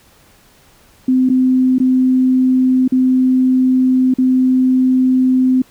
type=tone with dropouts; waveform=sine; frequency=257.2 Hz; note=C4; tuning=30 cents flat; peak=-9 dBFS; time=1.08-5.62 s; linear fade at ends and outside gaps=5 ms; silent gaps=1.291-1.298 / 1.784-1.8 / 2.879-2.921 / 4.14-4.184 s; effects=pink hiss -49 dBFS RMS until 5.7 s